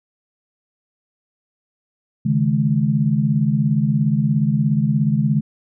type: chord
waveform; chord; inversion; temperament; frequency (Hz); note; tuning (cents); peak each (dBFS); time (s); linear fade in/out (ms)
sine; C# suspended second; none; equal with one note detuned; 138.59 / 155.56 / 212.3; C#3 / D#3 / G#3; 0 / 0 / +38; -19; 2.25-5.41; 10
effects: none